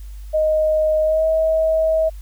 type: tone with pitch glide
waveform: sine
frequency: 622.3 to 639.4 Hz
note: D#5 to D#5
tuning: 0 to +47 cents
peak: -14 dBFS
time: 0.33-2.1 s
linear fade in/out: 20 ms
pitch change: +47 cents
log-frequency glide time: 1.03-1.26 s
effects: added 50 Hz sine -31 dBFS peak until 2.21 s + white hiss -53 dBFS RMS until 2.21 s